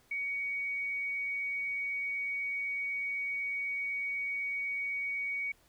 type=tone with frequency modulation; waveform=sine; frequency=2246 Hz; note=C#7; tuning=22 cents sharp; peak=-32 dBFS; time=0.11-5.52 s; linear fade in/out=5 ms; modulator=97.7 Hz; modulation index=0.2; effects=pink hiss -66 dBFS RMS until 5.68 s